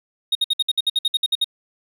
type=tone bursts; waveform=triangle; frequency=3729 Hz; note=A#7; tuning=in tune; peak=-14 dBFS; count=13; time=0.32-1.444 s; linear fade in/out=5 ms; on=32 ms; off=59 ms; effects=none